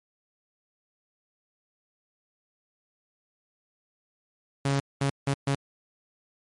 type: tone bursts at uneven times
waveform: sawtooth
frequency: 138.59 Hz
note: C#3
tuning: in tune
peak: -19 dBFS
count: 4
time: 4.65-4.8 / 5.01-5.1 / 5.27-5.34 / 5.47-5.55 s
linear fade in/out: 5 ms
effects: MP3 48 kbps